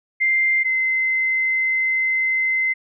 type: tone pair in turn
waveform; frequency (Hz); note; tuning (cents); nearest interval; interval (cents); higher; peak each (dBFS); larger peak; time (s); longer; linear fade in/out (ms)
sine; 2093 / 2063; C7 / C7; 0 / -25; unison; 25; first; -15 / -17; first; 0.2-0.64 / 0.64-2.74; second; 20
effects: none